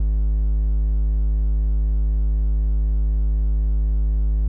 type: tone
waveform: triangle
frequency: 52 Hz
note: G#1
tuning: 3 cents sharp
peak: -14 dBFS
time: 0-4.48 s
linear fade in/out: 5 ms
effects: none